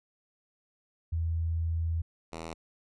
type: tone pair in turn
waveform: sine / 5% pulse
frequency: 82.41 / 81.75 Hz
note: E2 / E2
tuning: 0 / -14 cents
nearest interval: unison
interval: 14 cents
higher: first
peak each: -27 dBFS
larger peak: neither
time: 1.12-2.02 / 2.32-2.54 s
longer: first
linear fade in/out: 10 ms
effects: resampled to 22050 Hz